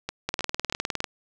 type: two click trains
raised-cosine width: 0.2 ms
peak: -9 / -12 dBFS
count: 15 / 4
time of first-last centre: 0.29-1.004 / 0.09-1.042 s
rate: 19.6 / 3.15 Hz
effects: none